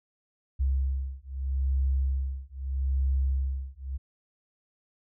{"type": "beating tone pair", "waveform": "sine", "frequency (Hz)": [66.5, 67.29], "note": ["C2", "C2"], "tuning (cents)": [29, 49], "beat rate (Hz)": 0.79, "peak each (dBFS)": -28, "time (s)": [0.59, 3.98], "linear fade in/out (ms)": 20, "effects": []}